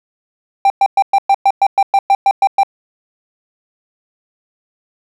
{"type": "tone bursts", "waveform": "triangle", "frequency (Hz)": 789, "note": "G5", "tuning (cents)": 11, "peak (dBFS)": -5, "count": 13, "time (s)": [0.65, 2.633], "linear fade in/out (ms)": 2, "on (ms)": 51, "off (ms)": 110, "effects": []}